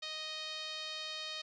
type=tone with low-pass filter; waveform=5% pulse; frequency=622.3 Hz; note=D#5; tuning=in tune; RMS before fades=-42 dBFS; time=0.02-1.42 s; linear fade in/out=10 ms; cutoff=4000 Hz; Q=2.9; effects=none